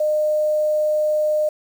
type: tone with quantisation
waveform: sine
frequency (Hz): 609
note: D#5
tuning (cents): -37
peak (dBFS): -16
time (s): 0-1.49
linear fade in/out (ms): 5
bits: 7
effects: none